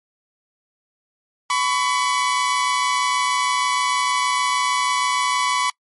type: tone pair together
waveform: sawtooth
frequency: 1000.6 / 1127 Hz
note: B5 / C#6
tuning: +22 / +28 cents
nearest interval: major second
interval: 206 cents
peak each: -17 dBFS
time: 1.5-5.7 s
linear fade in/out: 2 ms
effects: noise-tail reverb RT60 0.1 s tail -26 dB re dry + MP3 48 kbps